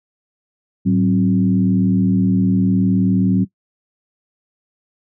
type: tone with frequency modulation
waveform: sine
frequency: 187.1 Hz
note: F#3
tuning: 20 cents sharp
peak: -11 dBFS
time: 0.85-3.45 s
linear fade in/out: 20 ms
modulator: 79.4 Hz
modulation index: 0.92
effects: noise-tail reverb RT60 0.1 s tail -18 dB re dry + high-pass 100 Hz 12 dB/octave